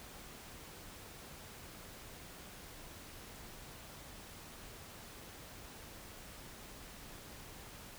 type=silence; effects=pink hiss -52 dBFS RMS until 7.98 s